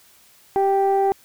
sine tone pair together, 390.9 / 784 Hz, G4 / G5, -5 / 0 cents, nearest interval octave, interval 1205 cents, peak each -17 dBFS, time 0.56-1.12 s, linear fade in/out 0 ms, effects tanh soft clip ceiling -11 dBFS + white hiss -53 dBFS RMS until 1.24 s

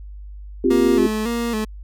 sine chord, C suspended fourth, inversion none, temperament just, 261.6 / 348.8 / 392.4 Hz, C4 / F4 / G4, 0 / -2 / +2 cents, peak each -18 / -18 / -18 dBFS, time 0.64-1.07 s, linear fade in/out 5 ms
30% pulse tone with vibrato, 225.3 Hz, A3, 41 cents sharp, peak -18 dBFS, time 0.7-1.65 s, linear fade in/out 10 ms, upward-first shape square, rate 1.8 Hz, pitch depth 73 cents each way
effects added 50 Hz sine -33 dBFS peak until 1.83 s

